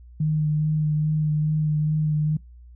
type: tone with vibrato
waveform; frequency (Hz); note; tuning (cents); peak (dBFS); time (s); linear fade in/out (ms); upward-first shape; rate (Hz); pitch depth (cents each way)
sine; 153; D#3; -29; -19; 0.2-2.37; 5; sine; 2.4; 18
effects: noise-tail reverb RT60 0.2 s tail -25 dB re dry + added 60 Hz sine -43 dBFS peak until 2.75 s